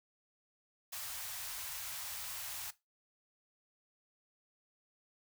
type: band-stop noise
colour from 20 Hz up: white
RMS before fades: -43 dBFS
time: 0.92-2.71 s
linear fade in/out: 10 ms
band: 120 to 680 Hz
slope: 24 dB/octave
effects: noise-tail reverb RT60 0.2 s tail -17 dB re dry